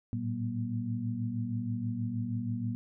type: tone cluster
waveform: sine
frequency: 108.5 / 114.8 / 191.2 / 238.9 Hz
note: A2 / A#2 / G3 / A#3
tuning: -24 / -26 / -43 / +43 cents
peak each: -40 / -34 / -40 / -35 dBFS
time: 0.13-2.75 s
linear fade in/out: 0 ms
effects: none